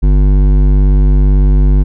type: tone with hard clipping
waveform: triangle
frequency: 49 Hz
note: G1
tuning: in tune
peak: -7 dBFS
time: 0.02-1.84 s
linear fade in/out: 20 ms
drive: 16 dB
effects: none